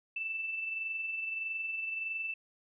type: tone with amplitude modulation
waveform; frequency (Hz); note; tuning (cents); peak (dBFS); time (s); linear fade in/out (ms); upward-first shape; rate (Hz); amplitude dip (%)
sine; 2651; E7; +9; -32; 0.16-2.34; 5; sine; 21.6; 40
effects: none